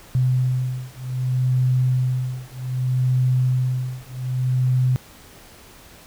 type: beating tone pair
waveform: sine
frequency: 127.2 / 127.84 Hz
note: C3 / C3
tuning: -48 / -40 cents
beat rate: 0.64 Hz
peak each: -21 dBFS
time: 0.15-4.96 s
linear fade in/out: 0 ms
effects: pink hiss -46 dBFS RMS until 6.06 s